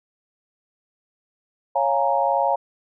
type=chord; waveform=sine; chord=Bb minor seventh; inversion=first; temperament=equal; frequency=554.4 / 698.5 / 830.6 / 932.3 Hz; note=Db5 / F5 / Ab5 / Bb5; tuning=0 / 0 / 0 / 0 cents; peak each=-23 dBFS; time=1.75-2.56 s; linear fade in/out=10 ms; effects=none